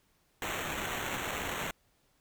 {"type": "noise with sample-and-hold", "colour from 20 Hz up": "violet", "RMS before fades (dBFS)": -36, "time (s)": [0.42, 1.71], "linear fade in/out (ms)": 2, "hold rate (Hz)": 4900, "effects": ["pink hiss -71 dBFS RMS until 2.2 s"]}